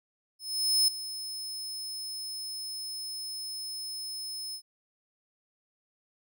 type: tone with ADSR envelope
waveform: sawtooth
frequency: 5200 Hz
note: E8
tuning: 24 cents flat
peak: -18 dBFS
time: 0.39-4.62 s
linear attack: 490 ms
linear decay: 4 ms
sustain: -15 dB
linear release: 79 ms
effects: none